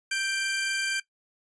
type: tone pair together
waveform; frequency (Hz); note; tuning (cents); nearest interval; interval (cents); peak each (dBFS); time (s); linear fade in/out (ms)
sawtooth; 1568 / 2364; G6 / D7; 0 / +11; perfect fifth; 711; -25 / -27; 0.11-1; 5
effects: noise-tail reverb RT60 0.1 s tail -17 dB re dry + resampled to 22050 Hz